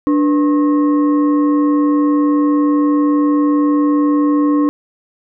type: tone with frequency modulation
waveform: sine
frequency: 293.7 Hz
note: D4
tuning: in tune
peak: -10 dBFS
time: 0.07-4.69 s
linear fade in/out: 0 ms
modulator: 785 Hz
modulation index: 0.47
effects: none